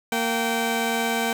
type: tone pair together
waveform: 15% pulse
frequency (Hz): 230.5 / 774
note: A#3 / G5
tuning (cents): -19 / -22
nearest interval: octave + major sixth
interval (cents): 2097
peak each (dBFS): -18 / -19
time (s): 0.12-1.33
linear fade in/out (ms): 2
effects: none